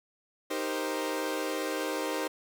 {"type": "chord", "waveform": "sawtooth", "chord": "C minor seventh", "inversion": "first", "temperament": "equal", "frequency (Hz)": [311.1, 392, 466.2, 523.3], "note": ["Eb4", "G4", "Bb4", "C5"], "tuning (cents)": [0, 0, 0, 0], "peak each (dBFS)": [-31, -33, -34, -31], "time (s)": [0.5, 2.28], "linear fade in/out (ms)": 10, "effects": []}